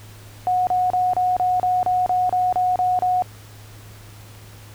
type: tone bursts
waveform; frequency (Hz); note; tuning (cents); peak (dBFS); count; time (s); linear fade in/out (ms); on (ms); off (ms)
sine; 730; F#5; -24; -16; 12; 0.47-3.222; 0; 200; 32
effects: added 105 Hz sine -41 dBFS peak until 4.74 s + pink hiss -46 dBFS RMS until 4.74 s